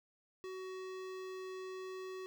square tone with notch filter, 374.9 Hz, F#4, 23 cents sharp, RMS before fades -45 dBFS, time 0.44-2.26 s, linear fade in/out 0 ms, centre 11000 Hz, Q 0.54, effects none

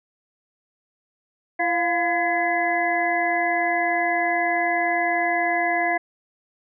harmonic tone with a mistuned harmonic, 337.9 Hz, E4, 43 cents sharp, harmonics 1 / 2 / 3 / 5 / 6, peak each -29 / -22 / -33 / -27 / -25 dBFS, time 1.59-5.98 s, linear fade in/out 10 ms, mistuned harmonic 2, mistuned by +65 cents, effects none

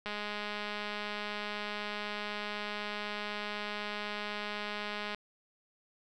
click train, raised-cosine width 0.3 ms, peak -22 dBFS, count 1059, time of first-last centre 0.06-5.147 s, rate 208 Hz, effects none

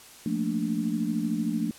sine chord, Bb major seventh, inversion second, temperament equal, 174.61 / 220 / 233.1 / 293.7 Hz, F3 / A3 / Bb3 / D4, 0 / 0 / 0 / 0 cents, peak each -32 / -29 / -31 / -31 dBFS, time 0.26-1.71 s, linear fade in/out 2 ms, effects white hiss -49 dBFS RMS until 1.78 s + low-pass 12000 Hz 12 dB/octave

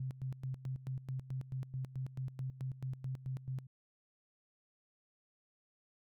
sine tone with tremolo, 130.81 Hz, C3, in tune, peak -36 dBFS, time 0-3.67 s, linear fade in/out 5 ms, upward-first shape square, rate 4.6 Hz, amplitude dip 80%, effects none

